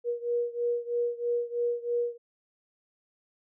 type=beating tone pair; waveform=sine; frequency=476.7 / 479.8 Hz; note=A#4 / A#4; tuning=+39 / +50 cents; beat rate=3.1 Hz; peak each=-29 / -31 dBFS; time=0.04-2.18 s; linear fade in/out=50 ms; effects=none